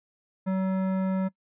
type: tone with hard clipping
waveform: sine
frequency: 189.3 Hz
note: F#3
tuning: 40 cents sharp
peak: -26 dBFS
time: 0.46-1.29 s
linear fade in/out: 20 ms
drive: 14 dB
effects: noise-tail reverb RT60 0.1 s tail -22 dB re dry + resampled to 8000 Hz